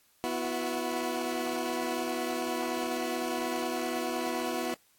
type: chord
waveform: 20% pulse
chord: B suspended fourth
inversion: none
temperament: equal with one note detuned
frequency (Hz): 246.9 / 329.6 / 365.5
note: B3 / E4 / F#4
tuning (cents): 0 / 0 / -21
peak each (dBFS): -30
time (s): 0.24-4.74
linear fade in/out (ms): 0
effects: white hiss -66 dBFS RMS until 4.98 s + AAC 64 kbps